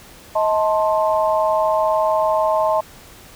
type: chord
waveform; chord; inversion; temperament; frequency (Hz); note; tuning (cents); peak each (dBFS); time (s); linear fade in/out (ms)
sine; A diminished; second; just; 633.6 / 880 / 1056; Eb5 / A5 / C6; +31 / 0 / +16; -17 / -20 / -22; 0.35-2.81; 10
effects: pink hiss -43 dBFS RMS until 3.35 s